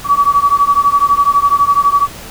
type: beating tone pair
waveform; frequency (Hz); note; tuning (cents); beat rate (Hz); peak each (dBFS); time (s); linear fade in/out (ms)
sine; 1136 / 1148; C#6 / D6; +42 / -40; 12; -11; 0.04-2.08; 50
effects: pink hiss -31 dBFS RMS until 2.3 s